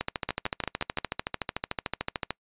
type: two click trains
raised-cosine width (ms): 0.3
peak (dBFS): -12 / -12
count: 5 / 32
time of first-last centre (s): 0.29-0.986 / 0.01-2.306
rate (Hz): 5.75 / 13.5
effects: noise-tail reverb RT60 0.1 s tail -25 dB re dry + resampled to 8000 Hz